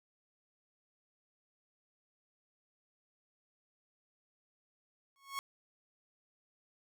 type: tone with exponential growth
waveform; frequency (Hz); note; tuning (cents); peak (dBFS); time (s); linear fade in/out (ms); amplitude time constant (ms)
sawtooth; 1100; C#6; -14; -30; 5.16-5.39; 0; 50
effects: none